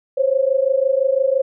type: tone pair together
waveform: sine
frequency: 522 / 547.9 Hz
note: C5 / C#5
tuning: -4 / -20 cents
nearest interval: minor second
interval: 84 cents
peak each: -17 dBFS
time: 0.17-1.42 s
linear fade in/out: 10 ms
effects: none